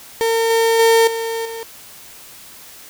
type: tone with level steps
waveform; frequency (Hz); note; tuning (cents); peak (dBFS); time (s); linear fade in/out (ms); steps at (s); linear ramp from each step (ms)
35% pulse; 455.1; A#4; -42; -13 / -11 / -8 / -19 / -25; 0.21-1.63; 0; 0.5 / 0.79 / 1.07 / 1.45; 5
effects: white hiss -40 dBFS RMS until 2.89 s